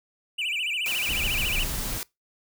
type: tone with vibrato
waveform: triangle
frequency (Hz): 2650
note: E7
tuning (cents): +9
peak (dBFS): -24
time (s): 0.38-1.64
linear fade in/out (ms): 10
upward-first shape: sine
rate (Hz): 14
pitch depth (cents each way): 230
type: noise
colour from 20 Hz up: white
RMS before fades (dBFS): -33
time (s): 0.86-2.03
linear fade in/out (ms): 0
type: noise with tremolo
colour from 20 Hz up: brown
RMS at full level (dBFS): -30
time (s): 1.09-1.98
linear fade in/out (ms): 0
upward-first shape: triangle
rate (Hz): 13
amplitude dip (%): 30
effects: noise-tail reverb RT60 0.2 s tail -23 dB re dry